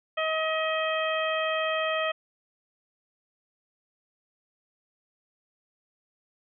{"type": "harmonic tone", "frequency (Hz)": 634, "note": "D#5", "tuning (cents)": 32, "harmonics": [1, 2, 3, 4, 5], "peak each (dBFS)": [-28, -31, -33, -34, -35], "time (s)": [0.17, 2.12], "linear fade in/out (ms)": 10, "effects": []}